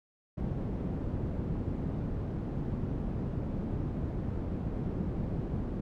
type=low-pass noise; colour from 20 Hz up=white; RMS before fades=-34 dBFS; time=0.37-5.81 s; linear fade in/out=10 ms; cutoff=210 Hz; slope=12 dB/octave; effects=none